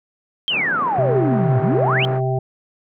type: exponential two-way sweep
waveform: sine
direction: down then up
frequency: 3244 to 110 to 3244 Hz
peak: -17 dBFS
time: 0.48-2.05 s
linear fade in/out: 0 ms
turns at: 1.59 s
type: band-pass noise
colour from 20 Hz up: pink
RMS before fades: -30 dBFS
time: 0.49-2.21 s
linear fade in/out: 50 ms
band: 160 to 1600 Hz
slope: 24 dB/octave
type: harmonic tone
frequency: 130 Hz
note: C3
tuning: 11 cents flat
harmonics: 1 / 3 / 5 / 6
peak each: -19 / -24 / -26 / -27 dBFS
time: 0.98-2.39 s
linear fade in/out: 5 ms
effects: none